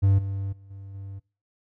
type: tone with level steps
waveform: triangle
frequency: 98 Hz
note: G2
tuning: in tune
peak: -14 / -25 / -44 / -36 / -33 dBFS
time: 0.02-1.2 s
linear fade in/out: 20 ms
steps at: 0.18 / 0.52 / 0.7 / 0.94 s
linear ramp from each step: 10 ms
effects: noise-tail reverb RT60 0.3 s tail -21 dB re dry